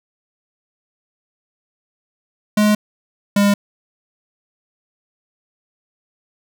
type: tone pair in turn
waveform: square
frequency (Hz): 210.4 / 202.5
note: G#3 / G#3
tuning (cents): +23 / -43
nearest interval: minor second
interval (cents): 66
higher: first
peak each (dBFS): -12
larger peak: neither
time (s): 2.57-2.75 / 3.36-3.54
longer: neither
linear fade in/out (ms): 5
effects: none